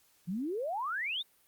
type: exponential sweep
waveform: sine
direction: up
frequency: 164.81 to 3821 Hz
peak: -32 dBFS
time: 0.27-1.23 s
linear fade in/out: 20 ms
effects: white hiss -67 dBFS RMS until 1.47 s + Opus 48 kbps